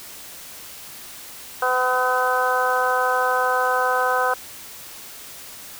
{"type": "harmonic tone", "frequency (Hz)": 253.1, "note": "B3", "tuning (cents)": 43, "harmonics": [2, 3, 4, 5, 6], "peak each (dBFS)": [-24, -24, -24, -24, -24], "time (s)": [1.62, 4.34], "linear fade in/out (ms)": 5, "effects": ["white hiss -39 dBFS RMS until 5.79 s"]}